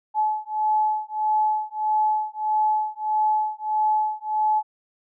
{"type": "beating tone pair", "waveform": "sine", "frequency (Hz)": [857, 858.6], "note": ["A5", "A5"], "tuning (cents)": [-46, -43], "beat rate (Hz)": 1.6, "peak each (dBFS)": -23, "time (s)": [0.14, 4.63], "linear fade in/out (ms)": 50, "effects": []}